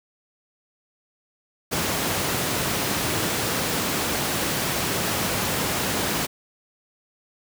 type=high-pass noise; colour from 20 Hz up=pink; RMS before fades=-25 dBFS; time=1.71-6.27 s; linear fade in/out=20 ms; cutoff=110 Hz; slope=12 dB/octave; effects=none